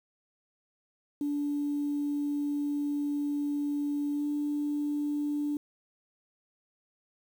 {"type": "tone with pitch glide", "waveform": "sine", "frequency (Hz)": [289.7, 293.2], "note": ["D4", "D4"], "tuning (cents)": [-24, -3], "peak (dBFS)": -27, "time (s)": [1.21, 5.57], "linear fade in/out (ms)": 2, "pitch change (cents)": 21, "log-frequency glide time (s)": [4.12, 4.26], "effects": ["tanh soft clip ceiling -23 dBFS", "9-bit"]}